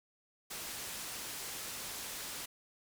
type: low-pass noise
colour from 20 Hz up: white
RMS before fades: -43 dBFS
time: 0.5-2.46 s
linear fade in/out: 10 ms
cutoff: 12000 Hz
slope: 12 dB/octave
effects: none